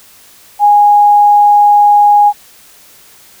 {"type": "tone", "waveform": "sine", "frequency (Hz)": 825, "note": "G#5", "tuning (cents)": -12, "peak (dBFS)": -3, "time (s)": [0.59, 2.33], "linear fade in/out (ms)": 50, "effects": ["white hiss -41 dBFS RMS until 3.4 s"]}